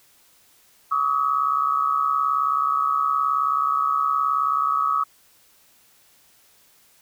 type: tone cluster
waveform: sine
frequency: 1137 / 1217 / 1276 Hz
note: C#6 / D#6 / D#6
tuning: +44 / -39 / +43 cents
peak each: -23 / -29 / -21 dBFS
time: 0.91-5.04 s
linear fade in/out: 10 ms
effects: white hiss -57 dBFS RMS until 7.01 s